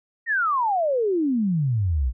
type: exponential sweep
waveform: sine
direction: down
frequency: 1899 to 56.5 Hz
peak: -19 dBFS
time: 0.26-2.13 s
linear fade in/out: 50 ms
effects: none